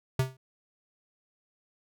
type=tone with exponential decay; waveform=square; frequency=130.81 Hz; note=C3; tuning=in tune; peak=-21 dBFS; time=0.19-0.37 s; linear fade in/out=5 ms; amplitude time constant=38 ms; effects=none